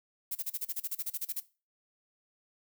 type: noise bursts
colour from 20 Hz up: violet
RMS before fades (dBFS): -34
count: 15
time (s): 0.31-1.402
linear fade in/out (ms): 10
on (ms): 42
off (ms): 33
effects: noise-tail reverb RT60 0.3 s tail -17 dB re dry